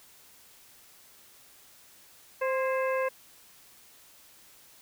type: harmonic tone with a mistuned harmonic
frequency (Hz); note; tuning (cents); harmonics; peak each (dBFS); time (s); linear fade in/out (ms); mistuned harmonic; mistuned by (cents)
523.3; C5; 0; 1 / 2 / 3 / 4 / 5; -27 / -33 / -37 / -39 / -41; 2.41-3.09; 10; 3; +63
effects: white hiss -56 dBFS RMS until 4.81 s